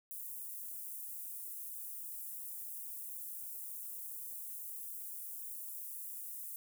white high-pass noise, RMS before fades -45 dBFS, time 0.11-6.56 s, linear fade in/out 0 ms, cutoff 9800 Hz, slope 24 dB/octave, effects none

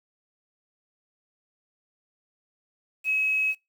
sine tone with quantisation, 2560 Hz, D#7, 49 cents sharp, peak -22 dBFS, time 3.04-3.55 s, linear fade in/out 50 ms, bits 8, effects noise-tail reverb RT60 0.2 s tail -24 dB re dry

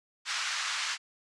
pink band-pass noise, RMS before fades -33 dBFS, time 0.25-0.98 s, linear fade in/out 50 ms, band 1200 to 6800 Hz, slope 24 dB/octave, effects resampled to 24000 Hz

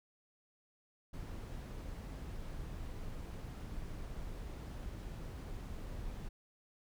brown noise, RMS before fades -44 dBFS, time 1.13-6.29 s, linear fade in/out 10 ms, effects none

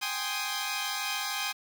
10% pulse chord, Ab major seventh, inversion third, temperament equal, 784 / 830.6 / 1046.5 / 1244.5 Hz, G5 / Ab5 / C6 / Eb6, 0 / 0 / 0 / 0 cents, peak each -28 dBFS, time 0.01-1.53 s, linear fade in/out 20 ms, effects 9-bit

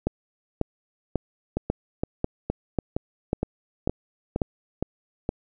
two click trains, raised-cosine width 2 ms, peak -11 / -9 dBFS, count 9 / 9, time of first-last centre 1.57-5.291 / 0.07-4.418 s, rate 2.15 / 1.84 Hz, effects none

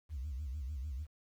sine tone with vibrato, 69.4 Hz, C#2, 3 cents sharp, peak -36 dBFS, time 0.09-1.07 s, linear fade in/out 50 ms, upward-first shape sine, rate 6.7 Hz, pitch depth 210 cents each way, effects tanh soft clip ceiling -34 dBFS + 11-bit

